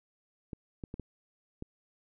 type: clicks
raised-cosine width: 3 ms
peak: -26 dBFS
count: 5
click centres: 0.532 / 0.838 / 0.941 / 0.997 / 1.624 s
effects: none